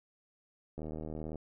click train, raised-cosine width 2 ms, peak -28 dBFS, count 46, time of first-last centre 0.78-1.357 s, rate 78 Hz, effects none

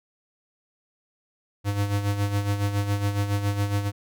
square tone with tremolo, 101.3 Hz, G#2, 43 cents flat, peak -21 dBFS, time 1.64-3.92 s, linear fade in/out 50 ms, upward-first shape sine, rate 7.2 Hz, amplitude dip 60%, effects none

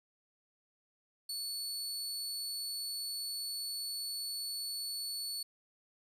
sawtooth tone, 4435 Hz, C#8, in tune, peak -34 dBFS, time 1.29-5.43 s, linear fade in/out 5 ms, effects resampled to 32000 Hz + 11-bit

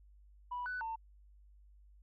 sine tone with pitch steps, 982 / 1493 / 900 Hz, B5 / F#6 / A5, -10 / +15 / +39 cents, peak -36 dBFS, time 0.51-0.96 s, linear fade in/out 10 ms, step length 150 ms, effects tanh soft clip ceiling -33 dBFS + added 50 Hz sine -58 dBFS peak until 2.02 s

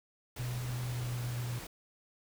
pink noise, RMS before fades -45 dBFS, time 0.36-1.67 s, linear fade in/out 5 ms
sine tone with pitch glide, 123.47 to 121.14 Hz, B2 to B2, 0 to -33 cents, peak -34 dBFS, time 0.39-1.59 s, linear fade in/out 5 ms, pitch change -33 cents, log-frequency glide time 0.7-1.45 s
effects none

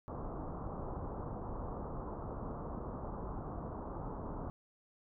pink low-pass noise, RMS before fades -42 dBFS, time 0.08-4.5 s, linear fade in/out 0 ms, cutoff 1200 Hz, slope 48 dB/octave, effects none

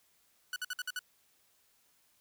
sawtooth tone bursts, 1480 Hz, F#6, in tune, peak -31 dBFS, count 6, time 0.53-0.991 s, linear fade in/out 2 ms, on 31 ms, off 55 ms, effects white hiss -70 dBFS RMS until 2.2 s

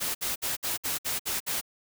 white noise bursts, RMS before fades -30 dBFS, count 8, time 0-1.613 s, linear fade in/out 20 ms, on 150 ms, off 59 ms, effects none

